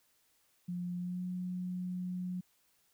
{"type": "tone with pitch glide", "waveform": "sine", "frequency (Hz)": [177.1, 181.13], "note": ["F3", "F#3"], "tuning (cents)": [24, -37], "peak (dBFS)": -35, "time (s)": [0.68, 2.41], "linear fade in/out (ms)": 10, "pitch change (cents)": 39, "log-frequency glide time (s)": [0.97, 1.22], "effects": ["white hiss -72 dBFS RMS until 2.93 s"]}